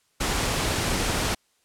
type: noise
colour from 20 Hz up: pink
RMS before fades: -25 dBFS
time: 0.2-1.35 s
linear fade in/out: 10 ms
effects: white hiss -67 dBFS RMS until 1.64 s + low-pass 10000 Hz 12 dB/octave